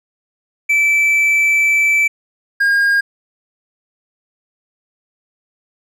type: tone pair in turn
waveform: triangle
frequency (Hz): 2319 / 1621.1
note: D7 / G#6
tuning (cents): -22 / -42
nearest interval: tritone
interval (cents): 620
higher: first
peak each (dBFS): -9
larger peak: neither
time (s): 0.69-2.08 / 2.6-3.01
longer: first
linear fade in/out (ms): 10
effects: none